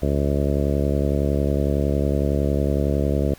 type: harmonic tone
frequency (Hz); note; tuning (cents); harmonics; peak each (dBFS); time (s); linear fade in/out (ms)
70.9; C#2; +40; 1 / 2 / 3 / 4 / 5 / 6 / 7 / 8 / 9; -22 / -25 / -27 / -28 / -29 / -30 / -30 / -31 / -32; 0.02-3.34; 5
effects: pink hiss -47 dBFS RMS until 3.38 s